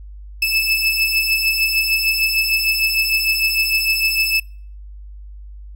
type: beating tone pair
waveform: 30% pulse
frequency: 2615 / 2621.6 Hz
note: E7 / E7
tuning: -15 / -10 cents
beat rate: 6.6 Hz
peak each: -18 / -14 dBFS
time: 0.42-4.4 s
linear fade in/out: 5 ms
effects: noise-tail reverb RT60 0.5 s tail -25 dB re dry + added 50 Hz sine -33 dBFS peak until 5.75 s